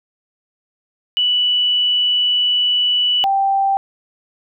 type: tone pair in turn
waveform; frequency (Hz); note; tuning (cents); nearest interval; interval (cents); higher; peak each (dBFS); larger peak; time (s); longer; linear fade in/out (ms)
sine; 2960 / 784; F#7 / G5; 0 / 0; octave + major seventh; 2300; first; -13; neither; 1.17-3.24 / 3.24-3.77; first; 0
effects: none